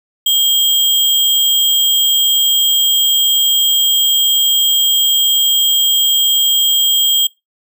sine tone with sample-and-hold, 3222 Hz, G7, 47 cents sharp, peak -9 dBFS, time 0.26-7.27 s, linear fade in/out 5 ms, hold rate 11025 Hz, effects noise-tail reverb RT60 0.2 s tail -23 dB re dry

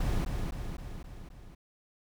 brown noise with echo, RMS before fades -29 dBFS, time 0-0.25 s, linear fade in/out 5 ms, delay 260 ms, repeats 5, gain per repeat -4 dB, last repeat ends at 1.55 s, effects none

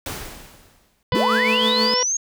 pink noise with exponential decay, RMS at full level -27 dBFS, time 0.06-1.03 s, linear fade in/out 2 ms, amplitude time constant 210 ms
sine linear sweep, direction up, 52.7 to 6645 Hz, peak -19 dBFS, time 1.12-2.17 s, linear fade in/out 5 ms
harmonic tone, 498.4 Hz, B4, 16 cents sharp, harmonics 1 / 2 / 3 / 4 / 5 / 6 / 7 / 8 / 9 / 10, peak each -23 / -24 / -36 / -30 / -40 / -30 / -34 / -42 / -36 / -40 dBFS, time 1.12-2.03 s, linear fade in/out 2 ms
30% pulse tone with tremolo, 220 Hz, A3, in tune, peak -18 dBFS, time 1.15-1.94 s, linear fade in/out 0 ms, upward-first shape sine, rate 6.3 Hz, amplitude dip 50%
effects none

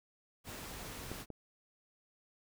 pink noise, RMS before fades -46 dBFS, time 0.44-1.26 s, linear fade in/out 50 ms
clicks, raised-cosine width 2 ms, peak -29 / -29 dBFS, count 2, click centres 1.116 / 1.303 s
effects none

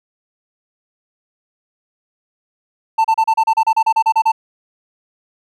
triangle tone bursts, 890 Hz, A5, 20 cents sharp, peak -8 dBFS, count 14, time 2.98-4.319 s, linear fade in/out 10 ms, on 65 ms, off 33 ms, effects none

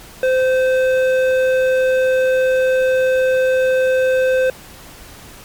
sine tone with hard clipping, 517 Hz, C5, 21 cents flat, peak -14 dBFS, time 0.23-4.5 s, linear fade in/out 2 ms, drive 10 dB, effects pink hiss -39 dBFS RMS until 5.44 s + MP3 96 kbps

